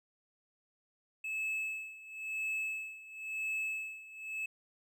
triangle tone with tremolo, 2600 Hz, E7, 24 cents flat, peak -31 dBFS, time 1.24-4.46 s, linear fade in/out 5 ms, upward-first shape sine, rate 0.97 Hz, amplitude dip 85%, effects none

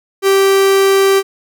45% pulse tone, 390 Hz, G4, 9 cents flat, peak -8 dBFS, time 0.22-1.23 s, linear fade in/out 50 ms, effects none

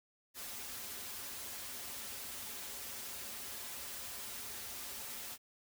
white noise with comb filter, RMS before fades -45 dBFS, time 0.34-5.38 s, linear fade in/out 50 ms, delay 6.3 ms, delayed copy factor -0.7, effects none

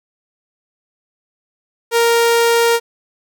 sawtooth tone, 466.2 Hz, A#4, in tune, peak -7 dBFS, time 1.91-2.8 s, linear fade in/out 50 ms, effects none

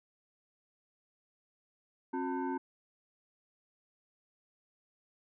sine tone with frequency modulation, 268.2 Hz, C4, 43 cents sharp, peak -32 dBFS, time 2.13-2.58 s, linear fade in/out 10 ms, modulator 629 Hz, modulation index 1.2, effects none

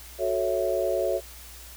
sine chord, F# minor seventh, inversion none, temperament equal, 370 / 440 / 554.4 / 659.3 Hz, F#4 / A4 / C#5 / E5, 0 / 0 / 0 / 0 cents, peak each -29 / -31 / -27 / -28 dBFS, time 0.18-1.21 s, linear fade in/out 50 ms, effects added 60 Hz sine -46 dBFS peak until 1.76 s + white hiss -46 dBFS RMS until 1.76 s

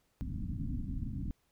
pink low-pass noise, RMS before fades -37 dBFS, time 0.21-1.31 s, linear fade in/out 0 ms, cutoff 290 Hz, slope 96 dB/octave, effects pink hiss -75 dBFS RMS until 1.51 s

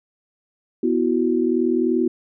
sine chord, B suspended fourth, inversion none, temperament equal, 246.9 / 329.6 / 370 Hz, B3 / E4 / F#4, 0 / 0 / 0 cents, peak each -21 dBFS, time 0.83-2.08 s, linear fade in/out 5 ms, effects none

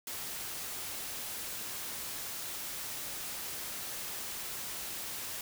white noise, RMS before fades -40 dBFS, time 0.07-5.41 s, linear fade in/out 2 ms, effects none

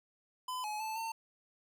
square tone with pitch steps, 1011 / 848 / 875 / 902 Hz, B5 / G#5 / A5 / A5, +40 / +36 / -10 / +43 cents, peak -37 dBFS, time 0.48-1.12 s, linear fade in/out 5 ms, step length 160 ms, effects none

